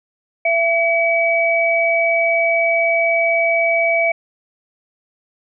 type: tone pair together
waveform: sine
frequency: 670.5 / 2279 Hz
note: E5 / C#7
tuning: +29 / +47 cents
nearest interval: octave + major sixth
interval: 2118 cents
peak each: -16 / -16 dBFS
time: 0.45-4.12 s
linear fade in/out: 5 ms
effects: none